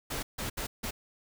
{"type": "noise bursts at uneven times", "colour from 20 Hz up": "pink", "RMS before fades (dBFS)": -35, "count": 4, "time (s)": [[0.1, 0.23], [0.38, 0.5], [0.57, 0.67], [0.83, 0.91]], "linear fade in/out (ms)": 10, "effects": []}